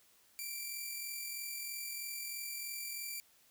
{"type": "tone with amplitude modulation", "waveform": "5% pulse", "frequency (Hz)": 2349, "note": "D7", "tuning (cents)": 0, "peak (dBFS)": -29, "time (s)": [0.39, 3.2], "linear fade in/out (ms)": 0, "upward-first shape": "sine", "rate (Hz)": 43.1, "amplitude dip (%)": 30, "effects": ["white hiss -67 dBFS RMS until 3.5 s"]}